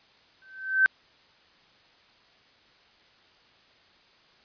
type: tone with exponential growth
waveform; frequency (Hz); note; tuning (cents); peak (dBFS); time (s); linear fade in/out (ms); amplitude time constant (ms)
sine; 1544; G6; -27; -14; 0.42-0.86; 0; 94
effects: white hiss -59 dBFS RMS until 4.44 s + resampled to 11025 Hz